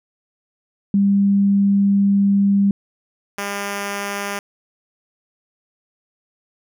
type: tone pair in turn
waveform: sine / 5% pulse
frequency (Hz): 199.2 / 201.3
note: G3 / G3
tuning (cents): +28 / +46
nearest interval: unison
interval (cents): 18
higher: second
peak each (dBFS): -12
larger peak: neither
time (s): 0.94-2.71 / 3.38-4.39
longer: first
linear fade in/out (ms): 2
effects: none